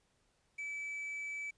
triangle tone with quantisation, 2302 Hz, D7, 35 cents flat, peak -37 dBFS, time 0.58-1.51 s, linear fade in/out 10 ms, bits 10, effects pink hiss -75 dBFS RMS until 1.57 s + resampled to 22050 Hz

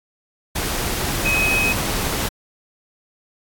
sine tone in noise, 2531 Hz, D#7, 29 cents sharp, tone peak -17 dBFS, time 1.25-1.73 s, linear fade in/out 10 ms, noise pink, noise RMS -23 dBFS, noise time 0.55-2.29 s, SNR +3 dB, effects AAC 64 kbps

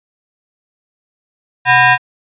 sine tone with frequency modulation, 128.4 Hz, C3, 32 cents flat, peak -6 dBFS, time 1.65-1.98 s, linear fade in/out 50 ms, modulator 864 Hz, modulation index 2.7, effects resampled to 8000 Hz

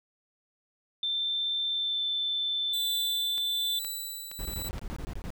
sine tone with pitch glide, 3562 to 3535 Hz, A7 to A7, +21 to +7 cents, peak -27 dBFS, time 1.03-3.79 s, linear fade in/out 2 ms, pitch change -14 cents, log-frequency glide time 1.7-2.04 s
10% pulse tone with tremolo, 3963 Hz, B7, 5 cents sharp, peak -25 dBFS, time 2.73-4.69 s, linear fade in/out 5 ms, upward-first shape triangle, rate 1.1 Hz, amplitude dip 60%
click train, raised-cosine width 0.2 ms, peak -25 dBFS, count 4, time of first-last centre 3.38-4.782 s, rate 2.14 Hz
brown noise bursts, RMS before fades -36 dBFS, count 11, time 4.39-5.304 s, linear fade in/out 0 ms, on 64 ms, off 21 ms
effects none

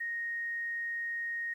sine tone, 1864.7 Hz, A#6, in tune, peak -33 dBFS, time 0-1.54 s, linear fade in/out 10 ms, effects 11-bit

